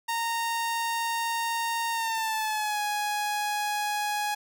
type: tone with pitch glide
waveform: sawtooth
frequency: 924 to 832.8 Hz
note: A#5 to G#5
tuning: -16 to +5 cents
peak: -23 dBFS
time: 0.08-4.35 s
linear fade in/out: 10 ms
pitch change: -179 cents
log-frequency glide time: 1.91-2.8 s
effects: none